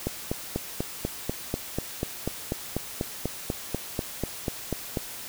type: click train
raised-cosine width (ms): 2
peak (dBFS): -13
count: 21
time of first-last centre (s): 0.07-4.972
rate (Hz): 4.08
effects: white hiss -39 dBFS RMS until 5.28 s